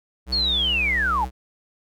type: tone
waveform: square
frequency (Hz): 63.4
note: B1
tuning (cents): +46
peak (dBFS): -29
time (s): 0.26-1.31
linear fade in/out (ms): 50
type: linear sweep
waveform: sine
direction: down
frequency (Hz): 4435 to 788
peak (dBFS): -19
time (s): 0.32-1.25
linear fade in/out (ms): 10
effects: none